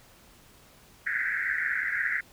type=band-pass noise; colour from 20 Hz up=pink; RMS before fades=-29 dBFS; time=1.06-2.21 s; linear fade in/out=10 ms; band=1500 to 2100 Hz; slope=96 dB/octave; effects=pink hiss -56 dBFS RMS until 2.32 s